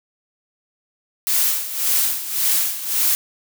blue noise with tremolo, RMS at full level -17 dBFS, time 1.27-3.15 s, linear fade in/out 0 ms, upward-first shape sine, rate 1.8 Hz, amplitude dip 75%, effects none

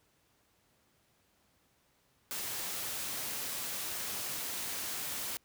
white noise, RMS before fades -38 dBFS, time 2.31-5.37 s, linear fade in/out 0 ms, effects pink hiss -71 dBFS RMS until 5.44 s + high-pass 60 Hz 12 dB/octave

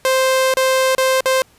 sawtooth tone with dropouts, 523.3 Hz, C5, in tune, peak -9 dBFS, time 0.05-1.42 s, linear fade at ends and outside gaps 1 ms, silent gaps 0.539-0.57 / 0.95-0.981 / 1.207-1.257 s, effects pink hiss -52 dBFS RMS until 1.58 s + resampled to 32000 Hz

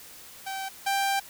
sawtooth tone pair in turn, 774 / 788 Hz, G5 / G5, -22 / +9 cents, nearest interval unison, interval 31 cents, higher second, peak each -28 / -20 dBFS, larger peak second, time 0.46-0.69 / 0.86-1.2 s, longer second, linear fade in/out 10 ms, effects white hiss -47 dBFS RMS until 1.29 s

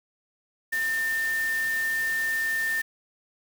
sine tone in noise, 1800 Hz, A6, 39 cents sharp, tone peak -24 dBFS, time 0.72-2.82 s, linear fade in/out 10 ms, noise white, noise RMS -38 dBFS, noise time 0.72-2.82 s, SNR +11 dB, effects none

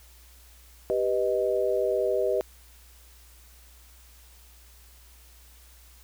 sine chord, G augmented, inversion none, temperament equal, 392 / 493.9 / 622.3 Hz, G4 / B4 / D#5, 0 / 0 / 0 cents, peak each -27 dBFS, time 0.9-2.41 s, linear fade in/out 0 ms, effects added 60 Hz sine -52 dBFS peak until 6.03 s + white hiss -56 dBFS RMS until 6.03 s

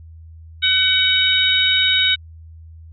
harmonic tone, 753 Hz, F#5, 30 cents sharp, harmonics 2 / 3 / 4 / 5, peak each -22 / -21 / -19 / -16 dBFS, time 0.62-2.16 s, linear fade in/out 20 ms, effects added 81 Hz sine -37 dBFS peak until 2.92 s

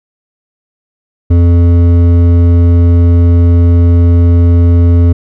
sine tone with hard clipping, 86 Hz, F2, 26 cents flat, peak -5 dBFS, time 1.3-5.13 s, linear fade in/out 10 ms, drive 10 dB, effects none

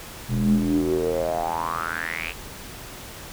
square tone with band-pass filter sweep, 41.2 Hz, E1, in tune, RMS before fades -24 dBFS, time 0.28-2.34 s, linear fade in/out 50 ms, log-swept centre 150 to 2700 Hz, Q 7.9, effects pink hiss -39 dBFS RMS until 3.32 s

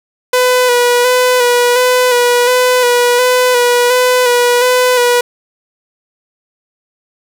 sawtooth tone with vibrato, 493.9 Hz, B4, in tune, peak -4 dBFS, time 0.33-5.21 s, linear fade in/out 5 ms, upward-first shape square, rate 1.4 Hz, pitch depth 27 cents each way, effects none

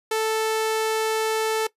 sawtooth tone, 440 Hz, A4, in tune, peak -17 dBFS, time 0.11-1.67 s, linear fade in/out 5 ms, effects noise-tail reverb RT60 0.1 s tail -19 dB re dry + resampled to 32000 Hz

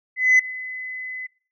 sine tone with ADSR envelope, 2020 Hz, B6, 39 cents sharp, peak -8 dBFS, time 0.16-1.27 s, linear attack 230 ms, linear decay 6 ms, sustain -21 dB, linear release 10 ms, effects noise-tail reverb RT60 0.4 s tail -21 dB re dry + tanh soft clip ceiling -9 dBFS

